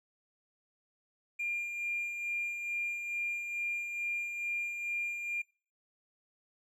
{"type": "tone with tremolo", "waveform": "triangle", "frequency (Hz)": 2400, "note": "D7", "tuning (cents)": 37, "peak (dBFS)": -28, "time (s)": [1.39, 5.42], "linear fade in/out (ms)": 10, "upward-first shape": "sine", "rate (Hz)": 2.3, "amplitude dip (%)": 55, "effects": ["noise-tail reverb RT60 0.4 s tail -26 dB re dry", "tanh soft clip ceiling -29 dBFS"]}